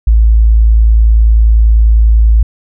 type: tone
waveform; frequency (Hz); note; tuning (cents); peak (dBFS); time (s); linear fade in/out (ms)
sine; 55.1; A1; +3; -3; 0.07-2.43; 5
effects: none